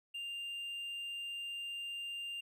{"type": "tone", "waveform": "triangle", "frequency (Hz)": 2795, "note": "F7", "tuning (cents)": 1, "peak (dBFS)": -38, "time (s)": [0.14, 2.41], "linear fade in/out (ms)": 10, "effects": []}